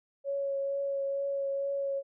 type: tone with vibrato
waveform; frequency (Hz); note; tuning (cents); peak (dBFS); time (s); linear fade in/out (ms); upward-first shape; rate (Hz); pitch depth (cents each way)
sine; 554.4; C#5; 0; -29; 0.24-2.03; 50; triangle; 2.2; 14
effects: none